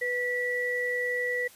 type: tone pair together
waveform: sine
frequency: 493.9 / 1951.8 Hz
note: B4 / B6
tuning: 0 / -21 cents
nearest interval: 2 octaves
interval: 2379 cents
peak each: -31 / -28 dBFS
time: 0.01-1.48 s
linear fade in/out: 10 ms
effects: white hiss -53 dBFS RMS until 1.55 s + resampled to 32000 Hz